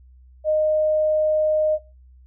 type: tone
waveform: sine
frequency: 617 Hz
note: D#5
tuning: 15 cents flat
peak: -16 dBFS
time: 0.44-1.79 s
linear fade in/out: 50 ms
effects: noise-tail reverb RT60 0.3 s tail -20 dB re dry + added 63 Hz sine -46 dBFS peak until 2.26 s